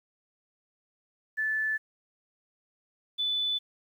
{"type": "tone pair in turn", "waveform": "sine", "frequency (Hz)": [1745, 3490], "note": ["A6", "A7"], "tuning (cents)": [-15, -15], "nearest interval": "octave", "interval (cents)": 1200, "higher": "second", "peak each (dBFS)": -26, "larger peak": "neither", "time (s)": [[1.37, 1.78], [3.18, 3.59]], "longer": "neither", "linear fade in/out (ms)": 20, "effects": ["10-bit"]}